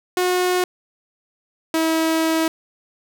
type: tone pair in turn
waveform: sawtooth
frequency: 362.6 / 322.7 Hz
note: F#4 / E4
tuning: -35 / -37 cents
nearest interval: major second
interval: 202 cents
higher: first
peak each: -13 dBFS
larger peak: neither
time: 0.17-0.64 / 1.74-2.48 s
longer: second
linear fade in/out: 2 ms
effects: none